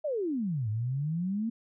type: exponential two-way sweep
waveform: sine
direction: down then up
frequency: 638 to 103.8 to 234.3 Hz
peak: -28 dBFS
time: 0.04-1.5 s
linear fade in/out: 10 ms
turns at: 0.69 s
effects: none